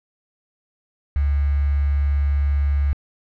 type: tone with quantisation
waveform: sine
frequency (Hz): 71.2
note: C#2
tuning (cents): +47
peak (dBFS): -16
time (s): 1.16-2.93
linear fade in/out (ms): 0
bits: 6
effects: low-pass 2000 Hz 12 dB/octave